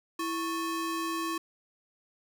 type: ring-modulated tone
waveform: square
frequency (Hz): 718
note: F5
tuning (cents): +48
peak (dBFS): -28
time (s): 0.19-1.38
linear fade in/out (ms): 5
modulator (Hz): 388
effects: none